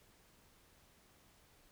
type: silence
effects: pink hiss -67 dBFS RMS until 1.71 s